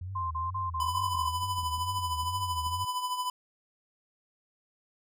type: tone with vibrato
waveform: sine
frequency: 86.7 Hz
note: F2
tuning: 12 cents flat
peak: -35 dBFS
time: 0.01-2.85 s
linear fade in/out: 5 ms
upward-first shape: triangle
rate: 2.2 Hz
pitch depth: 210 cents each way
type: tone bursts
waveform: sine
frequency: 1046.5 Hz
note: C6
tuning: in tune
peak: -30 dBFS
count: 6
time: 0.15-1.29 s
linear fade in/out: 10 ms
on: 160 ms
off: 36 ms
type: tone with tremolo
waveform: square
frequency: 1000 Hz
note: B5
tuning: 21 cents sharp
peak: -28 dBFS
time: 0.8-3.3 s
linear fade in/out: 2 ms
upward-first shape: triangle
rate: 13 Hz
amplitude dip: 65%
type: clicks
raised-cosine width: 5 ms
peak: -38 dBFS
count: 8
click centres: 1.15 / 1.433 / 1.584 / 1.632 / 1.78 / 1.988 / 2.233 / 2.667 s
effects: none